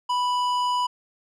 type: tone with tanh clipping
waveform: sine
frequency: 987.8 Hz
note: B5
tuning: in tune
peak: -23 dBFS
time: 0.09-0.87 s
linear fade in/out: 10 ms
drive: 13 dB
effects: none